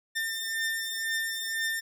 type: beating tone pair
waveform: sawtooth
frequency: 1800 / 1802 Hz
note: A6 / A6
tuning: +39 / +41 cents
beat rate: 2 Hz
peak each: -32 / -27 dBFS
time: 0.15-1.81 s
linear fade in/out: 20 ms
effects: none

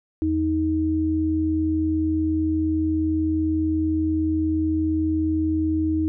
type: tone pair together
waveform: sine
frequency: 83.1 / 314.2 Hz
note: E2 / D#4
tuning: +15 / +17 cents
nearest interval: octave + major seventh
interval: 2302 cents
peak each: -26 / -20 dBFS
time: 0.22-6.08 s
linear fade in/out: 0 ms
effects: none

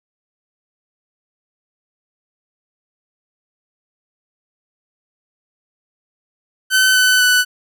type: tone with pitch steps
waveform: sawtooth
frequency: 1523 / 1507.2 / 1491.7 Hz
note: F#6 / F#6 / F#6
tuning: +50 / +32 / +14 cents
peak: -7 dBFS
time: 6.7-7.45 s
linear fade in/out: 50 ms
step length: 250 ms
effects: none

